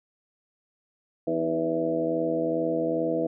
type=harmonic tone with a mistuned harmonic; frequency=82.41 Hz; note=E2; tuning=in tune; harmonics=2 / 3 / 4 / 5 / 6 / 7 / 8; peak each=-37 / -36 / -28 / -37 / -28 / -37 / -30 dBFS; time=1.27-3.27 s; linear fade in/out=5 ms; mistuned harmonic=4; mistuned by=-46 cents; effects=none